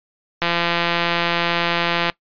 click train, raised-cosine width 0.3 ms, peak -3 dBFS, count 288, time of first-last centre 0.42-2.098 s, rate 171 Hz, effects noise-tail reverb RT60 0.1 s tail -21 dB re dry + resampled to 11025 Hz

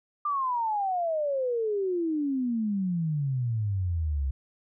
sine exponential sweep, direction down, 1200 to 65.41 Hz, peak -25 dBFS, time 0.25-4.31 s, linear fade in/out 5 ms, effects none

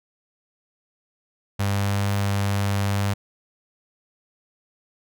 sawtooth tone with notch filter, 100.1 Hz, G2, 37 cents sharp, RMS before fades -23 dBFS, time 1.59-3.14 s, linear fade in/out 10 ms, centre 340 Hz, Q 1.3, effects none

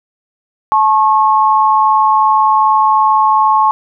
sine tone pair together, 866.4 / 1089 Hz, A5 / C#6, -27 / -31 cents, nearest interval major third, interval 396 cents, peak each -10 dBFS, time 0.72-3.71 s, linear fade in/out 0 ms, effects none

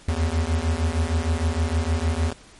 square beating tone pair, 77.78 / 84.28 Hz, D#2 / E2, 0 / +39 cents, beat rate 6.5 Hz, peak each -24 dBFS, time 0.08-2.33 s, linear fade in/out 5 ms, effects pink hiss -49 dBFS RMS until 2.59 s + MP3 48 kbps

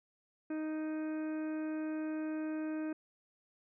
harmonic tone, 311.1 Hz, D#4, in tune, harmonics 1 / 2 / 3 / 4 / 5 / 6 / 7 / 8, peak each -35 / -46 / -56 / -56 / -52 / -61 / -64 / -59 dBFS, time 0.5-2.93 s, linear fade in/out 5 ms, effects none

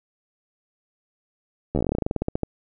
slowing click train, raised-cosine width 2 ms, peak -10 dBFS, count 20, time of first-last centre 1.75-2.433 s, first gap 12 ms, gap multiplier 1.11, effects none

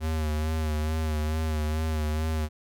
square tone with vibrato, 77.78 Hz, D#2, in tune, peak -26 dBFS, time 0-2.49 s, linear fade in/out 50 ms, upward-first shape sine, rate 2.3 Hz, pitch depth 40 cents each way, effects none

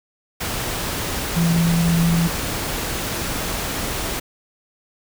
sine tone in noise, 168.1 Hz, E3, 34 cents sharp, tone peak -15 dBFS, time 1.36-2.28 s, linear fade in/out 10 ms, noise pink, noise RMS -25 dBFS, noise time 0.4-4.2 s, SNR +7 dB, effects none

